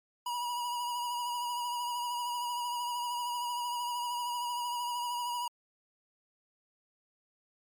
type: tone with vibrato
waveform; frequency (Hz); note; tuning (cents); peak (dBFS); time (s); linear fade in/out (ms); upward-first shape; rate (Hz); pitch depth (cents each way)
square; 966; B5; -39; -33; 0.26-5.48; 5; sine; 13; 29
effects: MP3 96 kbps